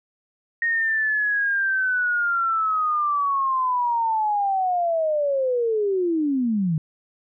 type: linear sweep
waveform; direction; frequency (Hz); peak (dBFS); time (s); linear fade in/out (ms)
sine; down; 1864.7 to 149.3; -19; 0.62-6.78; 2
effects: none